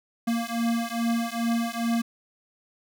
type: beating tone pair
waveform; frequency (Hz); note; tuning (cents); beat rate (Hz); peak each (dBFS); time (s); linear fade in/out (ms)
square; 231.1 / 233.5; A#3 / A#3; -15 / +3; 2.4; -28; 0.27-2.02; 10
effects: none